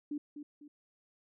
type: tone with echo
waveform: sine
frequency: 293.7 Hz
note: D4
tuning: in tune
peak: -34 dBFS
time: 0.11-0.18 s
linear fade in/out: 5 ms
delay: 250 ms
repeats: 2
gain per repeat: -8 dB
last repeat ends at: 0.68 s
effects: none